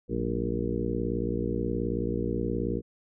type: harmonic tone with a mistuned harmonic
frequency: 58.7 Hz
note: A#1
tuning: 13 cents sharp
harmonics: 1 / 2 / 3 / 4 / 5 / 6 / 7 / 8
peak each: -35 / -35 / -35 / -35 / -35 / -35 / -35 / -35 dBFS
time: 0.08-2.82 s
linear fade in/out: 50 ms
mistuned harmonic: 3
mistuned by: +110 cents
effects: none